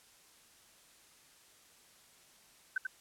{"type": "tone with echo", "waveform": "sine", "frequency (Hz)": 1533, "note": "G6", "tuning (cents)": -39, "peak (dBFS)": -29, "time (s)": [2.76, 2.78], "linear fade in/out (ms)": 5, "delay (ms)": 89, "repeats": 1, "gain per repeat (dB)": -4, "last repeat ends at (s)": 2.869, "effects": ["white hiss -62 dBFS RMS until 3 s", "low-pass 11000 Hz 12 dB/octave"]}